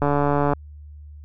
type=click train; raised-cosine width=1 ms; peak=-7 dBFS; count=75; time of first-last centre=0.02-0.534 s; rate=144 Hz; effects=added 74 Hz sine -38 dBFS peak until 1.24 s